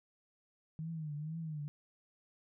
sine tone with vibrato, 155.56 Hz, D#3, in tune, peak -38 dBFS, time 0.79-1.68 s, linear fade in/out 0 ms, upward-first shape triangle, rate 2.1 Hz, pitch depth 120 cents each way, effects none

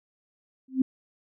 sine tone with exponential growth, 261.6 Hz, C4, in tune, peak -15 dBFS, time 0.68-0.82 s, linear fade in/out 5 ms, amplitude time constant 30 ms, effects none

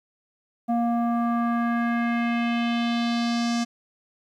square tone with low-pass filter sweep, 235.2 Hz, A#3, 16 cents sharp, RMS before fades -24 dBFS, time 0.68-3.65 s, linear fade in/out 20 ms, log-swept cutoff 740 to 6100 Hz, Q 2.3, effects 10-bit

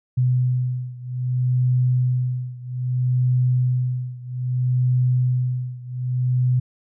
sine beating tone pair, 125.6 / 126.22 Hz, B2 / B2, +30 / +38 cents, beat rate 0.62 Hz, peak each -20 / -22 dBFS, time 0.17-6.6 s, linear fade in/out 10 ms, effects none

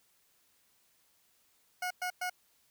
20% pulse tone bursts, 726 Hz, F#5, 33 cents flat, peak -28 dBFS, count 3, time 1.82-2.298 s, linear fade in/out 5 ms, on 86 ms, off 110 ms, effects white hiss -70 dBFS RMS until 2.7 s

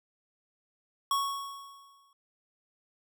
square tone with exponential decay, 1108.7 Hz, C#6, in tune, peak -25 dBFS, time 1.11-2.13 s, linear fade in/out 2 ms, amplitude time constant 220 ms, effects none

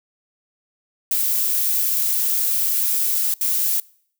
violet noise bursts at uneven times, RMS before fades -20 dBFS, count 2, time 1.11-3.34 / 3.41-3.8 s, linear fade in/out 2 ms, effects noise-tail reverb RT60 0.6 s tail -24 dB re dry

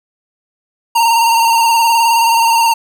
square tone with vibrato, 920 Hz, A#5, 23 cents flat, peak -9 dBFS, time 0.95-2.74 s, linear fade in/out 10 ms, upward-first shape square, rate 19 Hz, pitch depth 28 cents each way, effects none

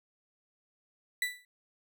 35% pulse tone with exponential decay, 1975.5 Hz, B6, in tune, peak -24 dBFS, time 1.22-1.45 s, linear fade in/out 2 ms, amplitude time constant 50 ms, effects none

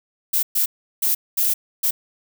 violet noise bursts at uneven times, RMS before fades -19 dBFS, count 5, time 0.33-0.43 / 0.55-0.66 / 1.02-1.15 / 1.37-1.54 / 1.83-1.91 s, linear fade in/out 10 ms, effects none

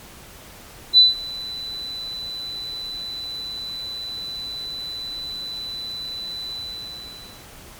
sine tone with ADSR envelope, 3991 Hz, B7, 17 cents sharp, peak -6 dBFS, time 0.93-7.47 s, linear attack 49 ms, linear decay 160 ms, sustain -22 dB, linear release 920 ms, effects pink hiss -43 dBFS RMS until 7.79 s + MP3 96 kbps

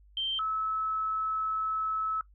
sine tone pair in turn, 3136 / 1298.9 Hz, G7 / E6, 0 / -26 cents, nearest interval octave + minor third, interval 1526 cents, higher first, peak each -28 dBFS, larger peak neither, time 0.17-0.39 / 0.39-2.21 s, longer second, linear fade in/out 2 ms, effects noise-tail reverb RT60 0.1 s tail -17 dB re dry + added 50 Hz sine -55 dBFS peak until 2.34 s

